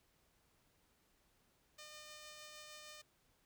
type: tone with tremolo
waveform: 5% pulse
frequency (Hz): 606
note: D#5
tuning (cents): -46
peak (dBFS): -40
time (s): 1.78-3.02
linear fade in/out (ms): 10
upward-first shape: triangle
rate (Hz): 6.5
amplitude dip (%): 25
effects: pink hiss -75 dBFS RMS until 3.45 s